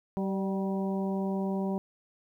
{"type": "harmonic tone with a mistuned harmonic", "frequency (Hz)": 192.8, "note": "G3", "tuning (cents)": -28, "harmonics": [1, 2, 3, 4, 5], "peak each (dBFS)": [-29, -35, -39, -41, -43], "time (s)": [0.17, 1.78], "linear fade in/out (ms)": 0, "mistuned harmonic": 3, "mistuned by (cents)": 33, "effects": ["11-bit"]}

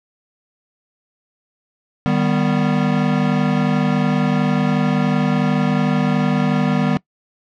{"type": "chord", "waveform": "square", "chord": "Eb augmented", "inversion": "none", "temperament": "equal with one note detuned", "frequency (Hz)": [153.16, 196, 246.9], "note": ["Eb3", "G3", "B3"], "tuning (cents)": [-27, 0, 0], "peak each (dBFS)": -20, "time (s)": [2.06, 6.97], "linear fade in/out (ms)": 0, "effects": ["noise-tail reverb RT60 0.1 s tail -22 dB re dry", "low-pass 3000 Hz 12 dB/octave"]}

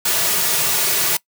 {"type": "noise with comb filter", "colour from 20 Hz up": "white", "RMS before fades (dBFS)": -18, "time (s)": [0.05, 1.17], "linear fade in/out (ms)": 5, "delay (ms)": 3.8, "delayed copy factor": -0.7, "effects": ["noise-tail reverb RT60 0.1 s tail -22 dB re dry", "high-pass 150 Hz 12 dB/octave"]}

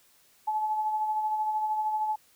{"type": "tone with tremolo", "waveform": "sine", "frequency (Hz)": 860, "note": "A5", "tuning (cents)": -40, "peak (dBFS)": -24, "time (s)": [0.47, 2.16], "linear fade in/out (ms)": 10, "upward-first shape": "sine", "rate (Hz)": 13, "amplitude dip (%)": 40, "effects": ["white hiss -62 dBFS RMS until 2.35 s"]}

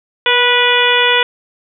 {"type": "harmonic tone with a mistuned harmonic", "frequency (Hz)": 490, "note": "B4", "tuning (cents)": -14, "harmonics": [1, 2, 3, 4, 5, 6, 7], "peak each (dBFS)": [-17, -17, -17, -17, -17, -17, -17], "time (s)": [0.26, 1.23], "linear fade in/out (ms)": 2, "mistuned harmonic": 1, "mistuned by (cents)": -20, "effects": []}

